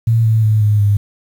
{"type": "tone with pitch steps", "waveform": "sine", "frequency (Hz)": [114, 110.95, 107.98, 105.08, 102.27], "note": ["A#2", "A2", "A2", "G#2", "G#2"], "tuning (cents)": [-38, 15, -32, 21, -26], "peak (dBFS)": -9, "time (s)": [0.07, 0.97], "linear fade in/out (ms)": 5, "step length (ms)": 180, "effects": ["7-bit"]}